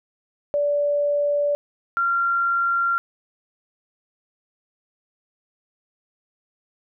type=tone pair in turn; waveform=sine; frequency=580 / 1379.5 Hz; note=D5 / F6; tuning=-22 / -22 cents; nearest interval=octave + minor third; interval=1500 cents; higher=second; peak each=-18 dBFS; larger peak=neither; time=0.54-1.55 / 1.97-2.98 s; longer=neither; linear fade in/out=0 ms; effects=none

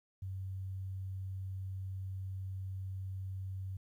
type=tone; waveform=sine; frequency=95.1 Hz; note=F#2; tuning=48 cents sharp; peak=-38 dBFS; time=0.22-3.77 s; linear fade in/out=5 ms; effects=12-bit

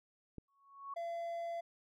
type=click; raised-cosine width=3 ms; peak=-33 dBFS; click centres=0.383 s
type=tone with exponential growth; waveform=sine; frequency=1108.7 Hz; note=C#6; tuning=in tune; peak=-39 dBFS; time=0.48-0.94 s; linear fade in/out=5 ms; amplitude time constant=100 ms
type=tone; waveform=triangle; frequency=679 Hz; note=F5; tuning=49 cents flat; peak=-36 dBFS; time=0.96-1.61 s; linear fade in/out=10 ms
effects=none

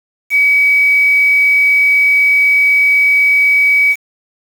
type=tone with quantisation; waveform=sine; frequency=2272 Hz; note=C#7; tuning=42 cents sharp; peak=-7 dBFS; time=0.3-3.96 s; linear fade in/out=50 ms; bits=5; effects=none

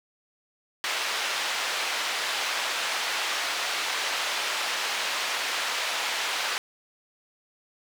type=band-pass noise; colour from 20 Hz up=white; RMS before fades=-29 dBFS; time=0.84-6.58 s; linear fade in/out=0 ms; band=660 to 3700 Hz; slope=12 dB/octave; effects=none

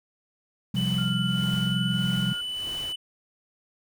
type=noise with tremolo; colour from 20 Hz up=pink; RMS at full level=-41 dBFS; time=0.74-2.93 s; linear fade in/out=10 ms; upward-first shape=sine; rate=1.6 Hz; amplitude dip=75%
type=chord; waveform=sine; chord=C suspended fourth; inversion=none; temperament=equal; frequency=130.81 / 174.61 / 196 Hz; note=C3 / F3 / G3; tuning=0 / 0 / 0 cents; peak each=-28 dBFS; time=0.74-2.33 s; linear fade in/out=5 ms
type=tone; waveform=triangle; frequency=2988 Hz; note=F#7; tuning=16 cents sharp; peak=-28 dBFS; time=0.76-2.96 s; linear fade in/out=10 ms
type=tone with pitch glide; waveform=sine; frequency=1397 to 1426.4 Hz; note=F6 to F6; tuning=0 to +36 cents; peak=-35 dBFS; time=0.98-2.41 s; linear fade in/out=5 ms; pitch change=+36 cents; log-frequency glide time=1.25-1.95 s
effects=none

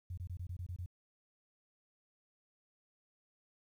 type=tone bursts; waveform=sine; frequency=88.9 Hz; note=F2; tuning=31 cents sharp; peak=-39 dBFS; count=8; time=0.1-0.861 s; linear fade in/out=5 ms; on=75 ms; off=23 ms; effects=12-bit

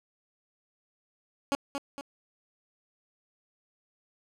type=tone with echo; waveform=15% pulse; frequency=280 Hz; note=C#4; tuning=18 cents sharp; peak=-19 dBFS; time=1.52-1.55 s; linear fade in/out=0 ms; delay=230 ms; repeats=2; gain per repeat=-6 dB; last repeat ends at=2.01 s; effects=low-pass 10000 Hz 12 dB/octave

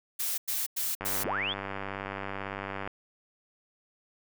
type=noise bursts; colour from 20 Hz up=blue; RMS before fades=-31 dBFS; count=4; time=0.19-1.238 s; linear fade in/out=10 ms; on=190 ms; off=96 ms
type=click train; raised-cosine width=0.5 ms; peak=-20 dBFS; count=184; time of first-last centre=1.01-2.875 s; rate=98.1 Hz
type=linear sweep; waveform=sine; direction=up; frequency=39.19 to 3600 Hz; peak=-29 dBFS; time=1.24-1.54 s; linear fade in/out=20 ms
effects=none

